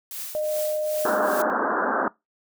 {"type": "noise with tremolo", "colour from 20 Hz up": "blue", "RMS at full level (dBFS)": -32, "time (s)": [0.11, 1.42], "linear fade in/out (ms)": 2, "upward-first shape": "triangle", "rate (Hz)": 2.5, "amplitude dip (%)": 80}
{"type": "tone", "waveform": "sine", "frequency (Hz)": 611, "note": "D#5", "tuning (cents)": -32, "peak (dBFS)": -23, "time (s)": [0.35, 1.5], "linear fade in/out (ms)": 0}
{"type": "band-pass noise", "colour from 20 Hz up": "white", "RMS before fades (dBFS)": -24, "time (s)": [1.05, 2.08], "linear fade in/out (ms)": 2, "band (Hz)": [200, 1600], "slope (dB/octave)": 96}
{"effects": ["noise-tail reverb RT60 0.2 s tail -23 dB re dry"]}